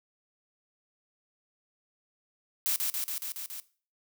blue noise with echo, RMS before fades -28 dBFS, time 2.66-2.76 s, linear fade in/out 0 ms, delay 140 ms, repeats 6, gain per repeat -2 dB, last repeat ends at 3.6 s, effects noise-tail reverb RT60 0.4 s tail -18 dB re dry

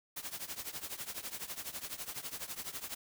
white noise with tremolo, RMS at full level -39 dBFS, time 0.16-2.95 s, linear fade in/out 10 ms, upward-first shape triangle, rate 12 Hz, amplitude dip 90%, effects none

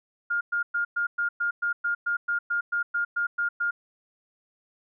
sine tone bursts, 1413 Hz, F6, 20 cents sharp, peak -23 dBFS, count 16, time 0.3-3.71 s, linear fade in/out 10 ms, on 110 ms, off 110 ms, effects none

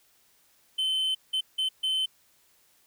triangle tone bursts at uneven times, 3067 Hz, G7, 38 cents flat, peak -23 dBFS, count 4, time 0.78-1.15 / 1.33-1.41 / 1.58-1.69 / 1.83-2.06 s, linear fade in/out 10 ms, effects white hiss -64 dBFS RMS until 2.86 s

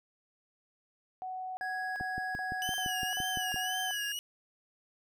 sine tone bursts, 745 Hz, F#5, 12 cents sharp, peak -36 dBFS, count 7, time 1.22-3.91 s, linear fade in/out 0 ms, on 350 ms, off 40 ms
triangle tone, 1661.2 Hz, G#6, in tune, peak -34 dBFS, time 1.61-4.12 s, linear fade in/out 2 ms
click train, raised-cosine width 3 ms, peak -28 dBFS, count 10, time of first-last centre 2.01-3.543 s, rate 5.87 Hz
sawtooth tone with vibrato, 2960 Hz, F#7, in tune, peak -32 dBFS, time 2.62-4.19 s, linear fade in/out 0 ms, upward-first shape sine, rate 1.9 Hz, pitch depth 85 cents each way
effects none

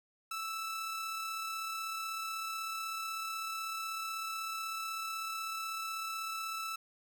sawtooth tone with amplitude modulation, 1318.5 Hz, E6, in tune, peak -32 dBFS, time 0.31-6.76 s, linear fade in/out 5 ms, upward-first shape sine, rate 36.1 Hz, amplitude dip 25%, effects none

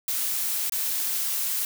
blue noise with dropouts, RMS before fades -27 dBFS, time 0.08-1.65 s, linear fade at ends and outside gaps 2 ms, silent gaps 0.697-0.721 s, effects none

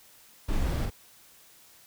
brown noise with echo, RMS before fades -29 dBFS, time 0.48-0.86 s, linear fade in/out 10 ms, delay 43 ms, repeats 1, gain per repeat -3 dB, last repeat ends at 0.903 s, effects white hiss -56 dBFS RMS until 1.86 s

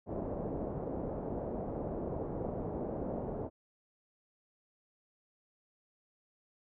white low-pass noise, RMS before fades -38 dBFS, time 0.06-3.5 s, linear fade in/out 50 ms, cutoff 630 Hz, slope 24 dB/octave, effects none

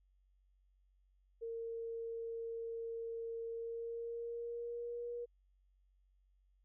sine tone with pitch glide, 458.9 to 477.6 Hz, A#4 to A#4, -27 to +42 cents, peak -40 dBFS, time 1.41-5.26 s, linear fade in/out 20 ms, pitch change +69 cents, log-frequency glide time 3.47-5.11 s, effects added 47 Hz sine -69 dBFS peak until 6.64 s

